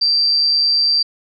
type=tone with amplitude modulation; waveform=sine; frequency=4699 Hz; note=D8; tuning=in tune; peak=-10 dBFS; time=0.01-1.03 s; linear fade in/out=10 ms; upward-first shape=sine; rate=149 Hz; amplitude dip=45%; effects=none